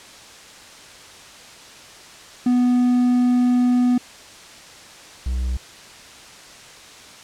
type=tone pair in turn; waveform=triangle; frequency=246.9 / 62.88 Hz; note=B3 / B1; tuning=0 / +32 cents; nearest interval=2 octaves; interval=2368 cents; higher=first; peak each=-12 / -18 dBFS; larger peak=first; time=2.46-3.98 / 5.26-5.57 s; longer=first; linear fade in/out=5 ms; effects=white hiss -42 dBFS RMS until 7.23 s + low-pass 7000 Hz 12 dB/octave